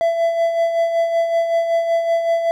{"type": "tone with tremolo", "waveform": "triangle", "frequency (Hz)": 669, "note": "E5", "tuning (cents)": 25, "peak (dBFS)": -11, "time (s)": [0.01, 2.51], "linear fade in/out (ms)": 0, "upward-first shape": "sine", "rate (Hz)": 5.3, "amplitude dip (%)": 50, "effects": []}